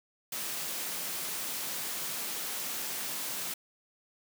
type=high-pass noise; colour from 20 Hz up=white; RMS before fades=-36 dBFS; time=0.32-3.54 s; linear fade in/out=5 ms; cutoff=130 Hz; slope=96 dB/octave; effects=none